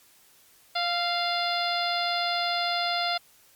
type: harmonic tone with a mistuned harmonic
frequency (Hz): 698.5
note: F5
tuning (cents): 0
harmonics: 1 / 2 / 3 / 4 / 5 / 6 / 7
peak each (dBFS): -28 / -32 / -34 / -37 / -32 / -33 / -35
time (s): 0.75-3.18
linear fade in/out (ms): 10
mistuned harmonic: 2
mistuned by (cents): -18
effects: white hiss -58 dBFS RMS until 3.55 s + MP3 96 kbps